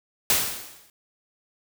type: noise with exponential decay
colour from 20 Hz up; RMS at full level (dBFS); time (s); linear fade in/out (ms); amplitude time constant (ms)
white; -18; 0.3-0.9; 1; 130
effects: none